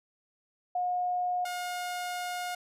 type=tone pair in turn; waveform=sine / sawtooth; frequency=720 / 716.1 Hz; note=F#5 / F5; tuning=-47 / +43 cents; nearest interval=unison; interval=10 cents; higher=first; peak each=-27 / -29 dBFS; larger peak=first; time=0.75-1.45 / 1.45-2.55 s; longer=second; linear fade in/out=5 ms; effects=resampled to 32000 Hz